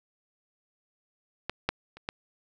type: clicks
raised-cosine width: 0.3 ms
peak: -14 / -9 / -30 / -15 dBFS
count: 4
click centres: 1.496 / 1.69 / 1.97 / 2.089 s
effects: none